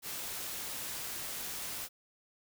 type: noise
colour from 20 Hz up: white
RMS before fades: -40 dBFS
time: 0.02-1.89 s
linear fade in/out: 50 ms
effects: none